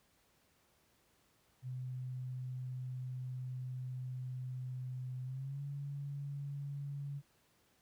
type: tone with pitch glide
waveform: sine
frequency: 127.5 to 141.47 Hz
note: C3 to C#3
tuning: -44 to +36 cents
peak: -39 dBFS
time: 1.62-7.22 s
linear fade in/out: 50 ms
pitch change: +180 cents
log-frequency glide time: 5.24-5.61 s
effects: pink hiss -72 dBFS RMS until 7.81 s + high-pass 60 Hz 12 dB/octave